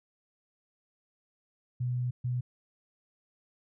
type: tone bursts at uneven times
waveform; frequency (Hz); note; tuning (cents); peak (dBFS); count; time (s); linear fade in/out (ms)
sine; 124; B2; +7; -28; 2; 1.8-2.11 / 2.24-2.41; 10
effects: none